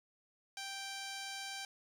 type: tone with low-pass filter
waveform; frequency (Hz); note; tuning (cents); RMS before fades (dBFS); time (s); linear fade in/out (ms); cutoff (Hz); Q
10% pulse; 784; G5; 0; -44; 0.57-1.65; 2; 7800; 8
effects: 10-bit